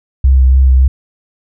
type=tone with vibrato; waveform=sine; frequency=65.41 Hz; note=C2; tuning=in tune; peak=-4 dBFS; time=0.24-0.88 s; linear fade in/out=5 ms; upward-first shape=sine; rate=3.5 Hz; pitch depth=24 cents each way; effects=none